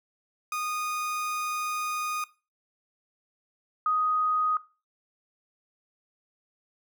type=tone pair in turn; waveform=30% pulse / sine; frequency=1234 / 1248.3 Hz; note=D#6 / D#6; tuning=-15 / +5 cents; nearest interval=unison; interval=20 cents; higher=second; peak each=-26 / -22 dBFS; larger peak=second; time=0.52-2.24 / 3.86-4.57 s; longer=first; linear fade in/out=2 ms; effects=noise-tail reverb RT60 0.3 s tail -19 dB re dry